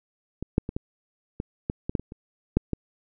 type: clicks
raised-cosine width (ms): 3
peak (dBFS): -18 / -6 / -18 / -15 / -16 / -13 / -15 / -10 / -23 / -26 / -6 / -13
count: 12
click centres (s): 0.426 / 0.581 / 0.691 / 0.765 / 1.401 / 1.699 / 1.895 / 1.952 / 1.996 / 2.121 / 2.57 / 2.733
effects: none